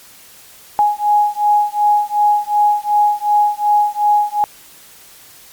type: beating tone pair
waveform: sine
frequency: 831 / 833.7 Hz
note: G#5 / G#5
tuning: +1 / +6 cents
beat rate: 2.7 Hz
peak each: -14 dBFS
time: 0.79-4.44 s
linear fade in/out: 0 ms
effects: white hiss -42 dBFS RMS until 5.52 s + MP3 96 kbps